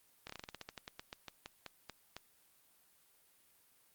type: slowing click train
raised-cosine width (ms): 0.2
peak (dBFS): -27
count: 19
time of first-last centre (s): 0.27-2.166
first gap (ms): 25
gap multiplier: 1.15
effects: white hiss -69 dBFS RMS until 3.94 s + Opus 32 kbps